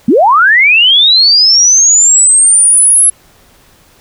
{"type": "linear sweep", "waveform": "sine", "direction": "up", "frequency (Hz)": [195.1, 11040], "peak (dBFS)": -3, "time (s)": [0.08, 3.1], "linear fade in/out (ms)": 5, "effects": ["pink hiss -45 dBFS RMS until 4 s"]}